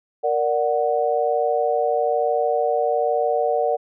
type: chord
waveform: sine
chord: Bb augmented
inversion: none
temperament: equal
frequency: 466.2 / 587.3 / 740 Hz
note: Bb4 / D5 / F#5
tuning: 0 / 0 / 0 cents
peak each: -22 dBFS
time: 0.23-3.77 s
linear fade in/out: 20 ms
effects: none